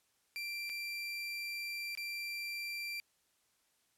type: tone with dropouts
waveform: 30% pulse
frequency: 2359 Hz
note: D7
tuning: 7 cents sharp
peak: -36 dBFS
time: 0.36-3 s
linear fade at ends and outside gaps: 0 ms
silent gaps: 0.694-0.698 / 1.951-1.974 s
effects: white hiss -75 dBFS RMS until 3.97 s + low-pass 12000 Hz 12 dB/octave